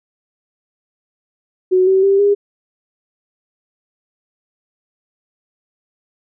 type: tone with pitch steps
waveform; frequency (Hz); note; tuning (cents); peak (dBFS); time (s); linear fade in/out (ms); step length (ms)
sine; 370 / 381.5 / 393.4 / 405.6; F#4 / G4 / G4 / G#4; 0 / -47 / +6 / -41; -9; 1.71-2.35; 20; 160
effects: none